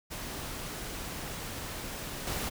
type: noise with level steps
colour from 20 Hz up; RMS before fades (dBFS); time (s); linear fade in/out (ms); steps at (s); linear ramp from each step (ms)
pink; -39 / -34; 0.1-2.5; 20; 2.27; 2
effects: none